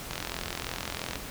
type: click train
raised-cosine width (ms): 0.2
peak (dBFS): -15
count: 46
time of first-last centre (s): 0.11-1.157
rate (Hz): 43
effects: pink hiss -40 dBFS RMS until 1.3 s